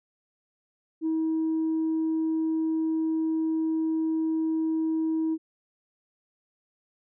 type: tone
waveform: sine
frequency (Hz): 320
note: D#4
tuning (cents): +49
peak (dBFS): -22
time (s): 1.01-5.38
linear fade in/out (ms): 50
effects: tanh soft clip ceiling -21 dBFS